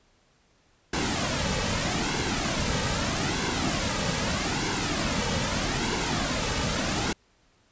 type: noise with flanger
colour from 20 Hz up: pink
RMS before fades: -27 dBFS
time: 0.93-7.13 s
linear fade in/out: 5 ms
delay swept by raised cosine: 1.6 to 2.9 ms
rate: 0.8 Hz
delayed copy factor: -0.55
effects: pink hiss -64 dBFS RMS until 7.71 s + resampled to 16000 Hz